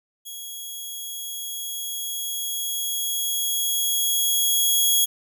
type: tone with level ramp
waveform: 10% pulse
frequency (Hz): 3322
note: G#7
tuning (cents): 0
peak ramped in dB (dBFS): -26 to -8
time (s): 0.25-5.06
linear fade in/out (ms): 20
effects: none